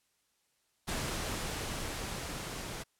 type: noise with level ramp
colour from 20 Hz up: pink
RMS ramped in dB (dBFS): -35 to -41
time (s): 0.87-2.84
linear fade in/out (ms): 20
effects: white hiss -75 dBFS RMS until 2.99 s + low-pass 11000 Hz 12 dB/octave